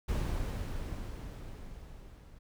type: noise with level ramp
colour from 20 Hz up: brown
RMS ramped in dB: -31 to -53 dBFS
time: 0.08-2.39 s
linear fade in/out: 10 ms
effects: none